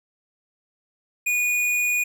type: tone with hard clipping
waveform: sine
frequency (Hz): 2456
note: D#7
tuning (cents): -23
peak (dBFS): -21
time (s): 1.26-2.04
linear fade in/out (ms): 10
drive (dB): 13
effects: none